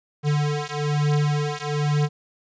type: beating tone pair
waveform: square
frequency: 147 / 148.1 Hz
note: D3 / D3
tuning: +2 / +15 cents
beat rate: 1.1 Hz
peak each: -24 dBFS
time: 0.23-2.09 s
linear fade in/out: 50 ms
effects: resampled to 16000 Hz + 10-bit